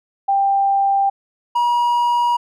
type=tone pair in turn; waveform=sine / triangle; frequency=790 / 958.9 Hz; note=G5 / A#5; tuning=+13 / +49 cents; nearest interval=minor third; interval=336 cents; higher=second; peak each=-13 / -12 dBFS; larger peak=second; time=0.28-1.1 / 1.55-2.37 s; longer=neither; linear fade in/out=10 ms; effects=none